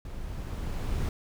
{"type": "noise with level ramp", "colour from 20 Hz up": "brown", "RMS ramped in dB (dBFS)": [-39, -28], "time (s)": [0.05, 1.09], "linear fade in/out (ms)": 2, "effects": []}